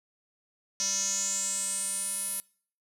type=tone with band-pass filter sweep; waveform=square; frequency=196 Hz; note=G3; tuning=in tune; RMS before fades=-31 dBFS; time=0.8-2.4 s; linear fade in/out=0 ms; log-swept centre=5900 to 11000 Hz; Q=7.9; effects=noise-tail reverb RT60 0.5 s tail -24 dB re dry